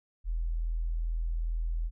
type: tone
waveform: sine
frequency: 41.2 Hz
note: E1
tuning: in tune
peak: -28 dBFS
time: 0.24-1.91 s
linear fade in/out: 50 ms
effects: none